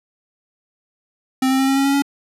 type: tone with pitch steps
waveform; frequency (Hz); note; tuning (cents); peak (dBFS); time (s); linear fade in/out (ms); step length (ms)
square; 261.6 / 264.6 / 267.7 / 270.8 / 274 / 277.2 / 280.4; C4 / C4 / C4 / C#4 / C#4 / C#4 / C#4; 0 / +20 / +40 / -40 / -20 / 0 / +20; -15; 1.42-2.022; 5; 86
effects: resampled to 32000 Hz